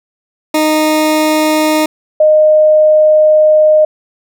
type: tone pair in turn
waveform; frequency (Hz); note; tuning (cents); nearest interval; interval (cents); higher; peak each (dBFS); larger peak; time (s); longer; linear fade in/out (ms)
20% pulse / sine; 309.1 / 615.9; D#4 / D#5; -11 / -18; octave; 1193; second; -4; neither; 0.54-1.86 / 2.2-3.85; second; 5
effects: none